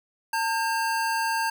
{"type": "tone pair together", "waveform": "square", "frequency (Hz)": [900, 1603.6], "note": ["A5", "G6"], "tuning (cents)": [39, 39], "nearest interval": "minor seventh", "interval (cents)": 1000, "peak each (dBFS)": [-26, -29], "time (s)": [0.33, 1.5], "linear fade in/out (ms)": 5, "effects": []}